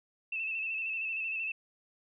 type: tone with vibrato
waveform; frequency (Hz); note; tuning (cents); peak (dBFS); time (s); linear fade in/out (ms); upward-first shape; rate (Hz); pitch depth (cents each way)
sine; 2637; E7; 0; -32; 0.32-1.52; 5; square; 13; 34
effects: none